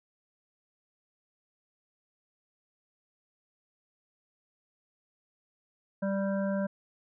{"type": "harmonic tone", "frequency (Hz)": 196, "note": "G3", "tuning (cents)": 0, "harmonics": [1, 3, 5, 7, 8], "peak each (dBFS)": [-29, -32, -44, -48, -43], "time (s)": [6.02, 6.67], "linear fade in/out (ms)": 10, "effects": []}